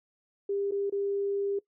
sine tone with dropouts, 399.7 Hz, G4, 34 cents sharp, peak -27 dBFS, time 0.49-1.59 s, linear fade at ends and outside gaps 5 ms, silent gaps 0.711-0.719 / 0.898-0.923 s, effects noise-tail reverb RT60 0.1 s tail -20 dB re dry

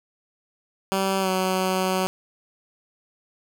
10% pulse tone with pitch glide, 192.8 to 187.1 Hz, G3 to F#3, -28 to +20 cents, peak -13 dBFS, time 0.92-2.07 s, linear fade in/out 0 ms, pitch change -52 cents, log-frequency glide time 1.2-1.29 s, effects none

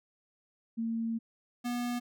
sine / square tone pair in turn, 227.7 / 242.6 Hz, A#3 / B3, -40 / -31 cents, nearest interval minor second, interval 109 cents, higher second, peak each -30 / -32 dBFS, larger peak first, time 0.77-1.19 / 1.64-2 s, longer first, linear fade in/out 20 ms, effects none

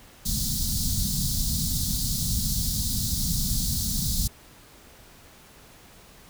pink band-stop noise, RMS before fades -26 dBFS, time 0.25-4.28 s, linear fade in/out 10 ms, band 230 to 3900 Hz, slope 48 dB/octave, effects pink hiss -51 dBFS RMS until 6.29 s

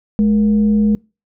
sine tone with frequency modulation, 211.1 Hz, G#3, 29 cents sharp, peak -10 dBFS, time 0.19-0.95 s, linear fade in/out 0 ms, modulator 261 Hz, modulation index 0.29, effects noise-tail reverb RT60 0.3 s tail -26 dB re dry

